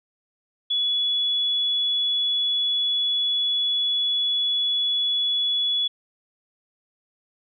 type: tone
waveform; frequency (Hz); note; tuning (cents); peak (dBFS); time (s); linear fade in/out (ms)
sine; 3400; G#7; +40; -20; 0.7-5.88; 10
effects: none